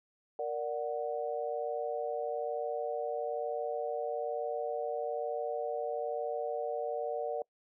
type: chord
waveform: sine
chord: Bb augmented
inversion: none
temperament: equal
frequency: 466.2 / 587.3 / 740 Hz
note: Bb4 / D5 / F#5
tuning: 0 / 0 / 0 cents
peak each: -36 / -36 / -38 dBFS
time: 0.39-7.42 s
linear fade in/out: 2 ms
effects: noise-tail reverb RT60 0.1 s tail -25 dB re dry